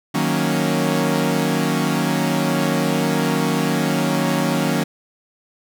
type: chord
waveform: sawtooth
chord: D# minor seventh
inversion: none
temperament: equal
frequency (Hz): 155.56 / 185 / 233.1 / 277.2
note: D#3 / F#3 / A#3 / C#4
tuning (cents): 0 / 0 / 0 / 0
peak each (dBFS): -19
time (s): 0.14-4.84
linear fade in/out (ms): 10
effects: none